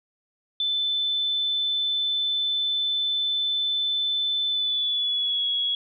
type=tone with pitch glide; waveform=sine; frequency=3520 to 3342 Hz; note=A7 to G#7; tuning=0 to +10 cents; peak=-22 dBFS; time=0.6-5.75 s; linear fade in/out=2 ms; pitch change=-90 cents; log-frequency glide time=4.49-5.46 s; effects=none